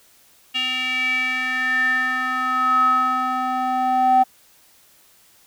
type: tone with band-pass filter sweep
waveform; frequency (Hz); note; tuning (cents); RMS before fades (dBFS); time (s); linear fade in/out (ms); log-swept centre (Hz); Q
square; 256; C4; -38; -20; 0.54-4.24; 20; 2800 to 790; 8
effects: white hiss -54 dBFS RMS until 5.46 s